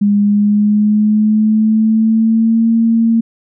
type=tone with pitch glide; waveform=sine; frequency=204.2 to 227.9 Hz; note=G#3 to A#3; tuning=-29 to -39 cents; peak=-8 dBFS; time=0.01-3.21 s; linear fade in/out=10 ms; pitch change=+190 cents; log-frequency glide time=0.18-2.69 s; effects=none